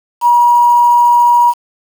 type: tone with quantisation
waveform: sine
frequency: 959 Hz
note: A#5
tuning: 49 cents sharp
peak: -5 dBFS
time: 0.21-1.54 s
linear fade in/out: 50 ms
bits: 5
effects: none